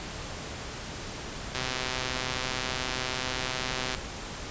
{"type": "click train", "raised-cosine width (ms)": 0.2, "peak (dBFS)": -13, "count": 308, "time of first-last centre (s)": [1.55, 3.948], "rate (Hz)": 128, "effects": ["pink hiss -38 dBFS RMS until 4.5 s", "resampled to 16000 Hz"]}